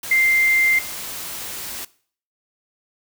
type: tone in noise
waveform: sine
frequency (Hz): 2093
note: C7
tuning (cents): 0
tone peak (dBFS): -13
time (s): 0.11-0.79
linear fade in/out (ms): 5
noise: white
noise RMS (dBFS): -31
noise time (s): 0.03-1.85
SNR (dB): +15
effects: noise-tail reverb RT60 0.5 s tail -20 dB re dry